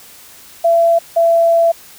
sine tone pair in turn, 673 / 670.4 Hz, E5 / E5, +36 / +29 cents, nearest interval unison, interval 7 cents, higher first, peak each -8 dBFS, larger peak neither, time 0.64-0.99 / 1.16-1.72 s, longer second, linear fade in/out 10 ms, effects white hiss -40 dBFS RMS until 1.98 s

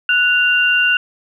sine tone pair together, 1475 / 2782 Hz, F#6 / F7, -6 / -7 cents, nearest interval major seventh, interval 1099 cents, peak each -14 dBFS, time 0.09-0.97 s, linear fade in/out 2 ms, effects none

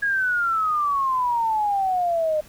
sine exponential sweep, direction down, 1661.2 to 604 Hz, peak -19 dBFS, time 0.02-2.41 s, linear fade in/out 10 ms, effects pink hiss -49 dBFS RMS until 2.48 s

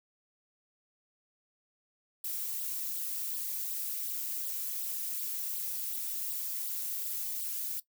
violet noise with flanger, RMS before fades -36 dBFS, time 2.24-7.8 s, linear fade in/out 5 ms, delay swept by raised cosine 0.22 to 5.12 ms, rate 2.7 Hz, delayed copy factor +0.8, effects noise-tail reverb RT60 0.1 s tail -17 dB re dry

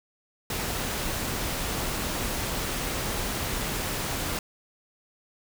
pink noise, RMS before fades -30 dBFS, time 0.5-4.39 s, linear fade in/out 2 ms, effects none

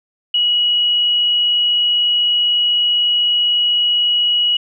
sine tone, 2914 Hz, F#7, 27 cents flat, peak -12 dBFS, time 0.34-4.57 s, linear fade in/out 5 ms, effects none

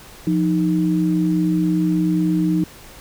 sine tone pair together, 174.77 / 311.4 Hz, F3 / D#4, +2 / +2 cents, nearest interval minor seventh, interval 1000 cents, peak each -18 dBFS, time 0.27-2.64 s, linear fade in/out 2 ms, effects pink hiss -42 dBFS RMS until 3 s

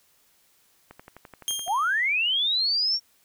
click train, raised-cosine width 0.5 ms, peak -28 dBFS, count 10, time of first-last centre 0.91-1.679 s, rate 11.7 Hz
20% pulse tone with exponential decay, 3209 Hz, G7, 40 cents sharp, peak -18 dBFS, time 1.48-2.13 s, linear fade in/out 0 ms, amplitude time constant 140 ms
sine linear sweep, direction up, 636 to 5600 Hz, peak -21 dBFS, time 1.66-3 s, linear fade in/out 50 ms
effects white hiss -63 dBFS RMS until 3.24 s

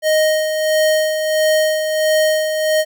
square tone with tremolo, 622.3 Hz, D#5, in tune, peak -12 dBFS, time 0.02-2.85 s, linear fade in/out 50 ms, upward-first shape sine, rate 1.5 Hz, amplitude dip 50%, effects none

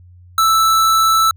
square tone, 1318.5 Hz, E6, in tune, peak -11 dBFS, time 0.38-1.31 s, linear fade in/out 2 ms, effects added 89 Hz sine -40 dBFS peak until 1.36 s

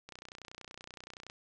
click train, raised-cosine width 0.2 ms, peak -29 dBFS, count 38, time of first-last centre 0.09-1.299 s, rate 30.6 Hz, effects resampled to 22050 Hz

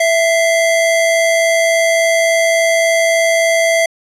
square tone pair together, 660.5 / 2085 Hz, E5 / C7, +3 / -7 cents, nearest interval octave + minor sixth, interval 1990 cents, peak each -12 / -17 dBFS, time 0-3.86 s, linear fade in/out 5 ms, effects low-pass 11000 Hz 12 dB/octave

